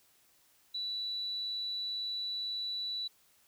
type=tone; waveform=sine; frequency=3951 Hz; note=B7; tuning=in tune; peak=-34 dBFS; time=0.74-3.08 s; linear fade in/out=10 ms; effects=white hiss -67 dBFS RMS until 3.47 s